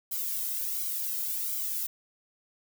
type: noise with flanger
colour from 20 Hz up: violet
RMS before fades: -32 dBFS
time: 0.11-1.87 s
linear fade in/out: 10 ms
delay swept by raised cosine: 1.1 to 1.78 ms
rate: 1.4 Hz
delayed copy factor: -0.75
effects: none